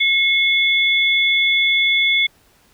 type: tone pair together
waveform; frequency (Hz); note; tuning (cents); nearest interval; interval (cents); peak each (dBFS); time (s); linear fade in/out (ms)
sine; 2175 / 3453; C#7 / A7; -33 / -33; minor sixth; 800; -15 / -17; 0-2.27; 10
effects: pink hiss -55 dBFS RMS until 2.73 s